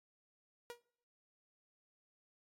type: tone with exponential decay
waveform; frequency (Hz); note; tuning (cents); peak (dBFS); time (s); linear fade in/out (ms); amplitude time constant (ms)
sawtooth; 477.5; A#4; +42; -38; 0.7-0.82; 0; 24
effects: noise-tail reverb RT60 0.6 s tail -23 dB re dry + AAC 48 kbps